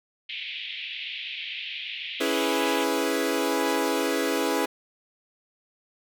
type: band-pass noise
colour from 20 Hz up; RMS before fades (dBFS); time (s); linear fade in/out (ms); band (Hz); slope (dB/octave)
white; -35; 0.29-2.84; 5; 2200 to 3500; 48
type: chord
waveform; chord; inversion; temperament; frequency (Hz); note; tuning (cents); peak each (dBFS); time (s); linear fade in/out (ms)
sawtooth; C# minor seventh; none; equal; 277.2 / 329.6 / 415.3 / 493.9; C#4 / E4 / G#4 / B4; 0 / 0 / 0 / 0; -25; 2.2-4.66; 10
effects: none